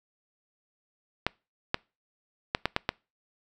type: clicks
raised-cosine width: 0.3 ms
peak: -8 dBFS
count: 6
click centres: 1.266 / 1.744 / 2.549 / 2.656 / 2.764 / 2.891 s
effects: noise-tail reverb RT60 0.3 s tail -26 dB re dry